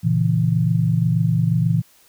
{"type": "chord", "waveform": "sine", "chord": "A# diminished", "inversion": "none", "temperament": "equal", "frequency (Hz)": [116.54, 138.59, 164.81], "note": ["A#2", "C#3", "E3"], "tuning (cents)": [0, 0, 0], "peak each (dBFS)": [-19, -23, -18], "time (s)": [0.03, 1.82], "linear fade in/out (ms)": 20, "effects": ["white hiss -54 dBFS RMS until 2.08 s"]}